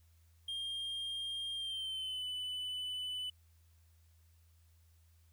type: tone with pitch glide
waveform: triangle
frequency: 3211 to 2996 Hz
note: G7 to F#7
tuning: +41 to +21 cents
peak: -36 dBFS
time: 0.48-3.3 s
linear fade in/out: 5 ms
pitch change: -120 cents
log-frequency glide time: 1.54-2.26 s
effects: added 82 Hz sine -63 dBFS peak until 5.32 s + white hiss -75 dBFS RMS until 5.32 s